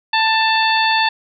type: harmonic tone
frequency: 886 Hz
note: A5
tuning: 12 cents sharp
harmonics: 1 / 2 / 3 / 4 / 5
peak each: -16 / -19 / -21 / -22 / -23 dBFS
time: 0.13-1.09 s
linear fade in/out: 5 ms
effects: none